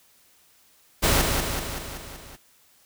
pink noise with echo, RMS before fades -20 dBFS, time 1.02-1.23 s, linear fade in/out 20 ms, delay 190 ms, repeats 6, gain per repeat -4 dB, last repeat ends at 2.37 s, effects white hiss -59 dBFS RMS until 2.85 s

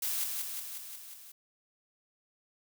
blue noise with echo, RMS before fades -33 dBFS, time 0.02-0.24 s, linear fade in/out 5 ms, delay 180 ms, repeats 6, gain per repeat -3 dB, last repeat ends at 1.32 s, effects none

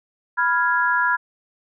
sine chord, F diminished, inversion second, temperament equal, 987.8 / 1396.9 / 1661.2 Hz, Cb6 / F6 / Ab6, 0 / 0 / 0 cents, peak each -21 dBFS, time 0.37-1.17 s, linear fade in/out 20 ms, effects none

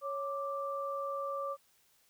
sine tone pair together, 554.4 / 1174.7 Hz, C#5 / D6, 0 / 0 cents, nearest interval octave + minor second, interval 1300 cents, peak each -37 / -37 dBFS, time 0.01-1.57 s, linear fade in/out 50 ms, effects white hiss -69 dBFS RMS until 2.09 s

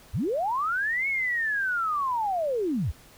sine linear two-way sweep, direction up then down, 51.91 to 2220 to 51.91 Hz, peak -24 dBFS, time 0.13-2.92 s, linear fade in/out 20 ms, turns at 1.08 s, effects pink hiss -53 dBFS RMS until 3.17 s

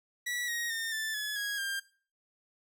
sawtooth tone with pitch steps, 1945 / 1882 / 1821 / 1762.1 / 1705 / 1649.8 / 1596.3 Hz, B6 / A#6 / A#6 / A6 / G#6 / G#6 / G6, -27 / +16 / -41 / +2 / +45 / -12 / +31 cents, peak -29 dBFS, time 0.26-1.8 s, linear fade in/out 10 ms, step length 220 ms, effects noise-tail reverb RT60 0.4 s tail -18 dB re dry

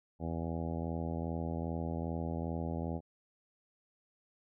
harmonic tone, 82.5 Hz, E2, 2 cents sharp, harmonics 1 / 2 / 3 / 4 / 5 / 6 / 7 / 8 / 9 / 10, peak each -39 / -39 / -41 / -45 / -48 / -47 / -47 / -50 / -49 / -50 dBFS, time 0.19-3.01 s, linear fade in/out 50 ms, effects none

